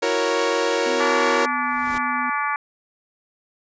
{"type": "chord", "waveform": "sawtooth", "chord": "F# dominant seventh", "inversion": "third", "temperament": "equal", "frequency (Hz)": [329.6, 370, 466.2, 554.4], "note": ["E4", "F#4", "A#4", "C#5"], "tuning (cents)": [0, 0, 0, 0], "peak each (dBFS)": [-24, -23, -18, -20], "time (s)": [0.02, 1.46], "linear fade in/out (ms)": 10}
{"type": "tone with pitch glide", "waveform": "triangle", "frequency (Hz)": [257.2, 249.9], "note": ["C4", "B3"], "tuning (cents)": [-30, 21], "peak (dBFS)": -28, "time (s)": [0.86, 2.3], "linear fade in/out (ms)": 5, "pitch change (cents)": -49, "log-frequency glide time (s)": [1.12, 1.65]}
{"type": "harmonic tone", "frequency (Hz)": 289.4, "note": "D4", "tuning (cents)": -25, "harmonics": [3, 4, 5, 6, 7, 8], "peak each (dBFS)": [-27, -24, -30, -29, -32, -31], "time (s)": [1, 2.56], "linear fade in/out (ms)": 2}
{"type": "noise with exponential growth", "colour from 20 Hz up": "pink", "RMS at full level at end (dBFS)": -31, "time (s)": [1.55, 1.98], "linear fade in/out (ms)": 1, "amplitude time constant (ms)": 92}
{"effects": ["resampled to 16000 Hz"]}